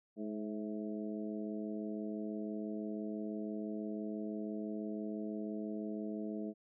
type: harmonic tone with a mistuned harmonic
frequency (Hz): 106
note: G#2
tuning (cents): +36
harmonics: 2 / 3 / 4 / 5 / 6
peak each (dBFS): -40 / -43 / -46 / -53 / -49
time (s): 0.16-6.54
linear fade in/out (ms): 50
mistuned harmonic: 6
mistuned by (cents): +45
effects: none